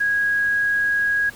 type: tone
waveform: sine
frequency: 1650 Hz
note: G#6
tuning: 12 cents flat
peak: -17 dBFS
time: 0-1.3 s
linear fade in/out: 10 ms
effects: pink hiss -43 dBFS RMS until 1.35 s